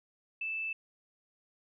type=tone; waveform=sine; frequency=2637 Hz; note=E7; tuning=in tune; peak=-33 dBFS; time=0.41-0.73 s; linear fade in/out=5 ms; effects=none